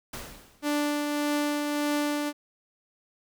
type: noise with exponential decay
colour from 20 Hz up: pink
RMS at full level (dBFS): -35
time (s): 0.13-0.82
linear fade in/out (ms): 5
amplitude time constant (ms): 150
type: tone with tremolo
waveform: sawtooth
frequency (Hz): 293.7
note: D4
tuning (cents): 0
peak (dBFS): -20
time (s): 0.62-2.33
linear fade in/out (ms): 50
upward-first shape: triangle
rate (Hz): 1.7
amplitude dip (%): 35
effects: none

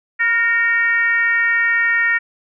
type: tone with frequency modulation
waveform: sine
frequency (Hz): 1847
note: A#6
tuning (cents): -16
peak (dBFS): -13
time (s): 0.19-2.19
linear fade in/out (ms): 20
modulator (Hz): 438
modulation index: 0.75
effects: none

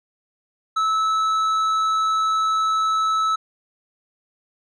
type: tone with tanh clipping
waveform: sine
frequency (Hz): 1304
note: E6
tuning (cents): -19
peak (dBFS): -19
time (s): 0.76-3.36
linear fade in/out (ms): 10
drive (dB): 8
effects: none

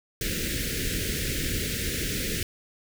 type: band-stop noise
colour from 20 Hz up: pink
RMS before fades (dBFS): -29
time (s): 0.21-2.43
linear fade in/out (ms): 2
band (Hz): 500 to 1600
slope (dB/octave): 48
effects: none

